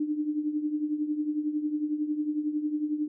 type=tone with tremolo; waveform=sine; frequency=300.8 Hz; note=D4; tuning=42 cents sharp; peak=-23 dBFS; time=0-3.08 s; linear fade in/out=5 ms; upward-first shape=triangle; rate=11 Hz; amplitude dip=75%; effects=none